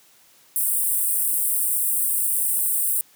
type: high-pass noise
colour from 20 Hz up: pink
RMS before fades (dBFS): -22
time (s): 0.56-3.01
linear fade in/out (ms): 0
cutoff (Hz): 8300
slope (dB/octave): 96
effects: white hiss -55 dBFS RMS until 3.15 s + high-pass 100 Hz 12 dB/octave